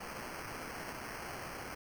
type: noise with sample-and-hold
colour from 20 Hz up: blue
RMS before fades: -44 dBFS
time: 0-1.75 s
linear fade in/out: 10 ms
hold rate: 3675 Hz
effects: none